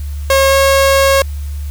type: tone with pitch glide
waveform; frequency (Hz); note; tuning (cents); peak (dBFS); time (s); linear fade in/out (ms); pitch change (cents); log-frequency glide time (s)
sawtooth; 542 to 545.5; C#5 to C#5; -39 to -28; -4; 0.3-1.22; 2; +11; 0.49-0.55
effects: added 72 Hz sine -19 dBFS peak until 1.7 s + white hiss -41 dBFS RMS until 1.7 s